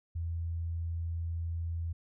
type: tone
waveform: sine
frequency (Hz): 83.6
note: E2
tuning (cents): +25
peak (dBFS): -32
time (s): 0.15-1.93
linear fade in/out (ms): 10
effects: none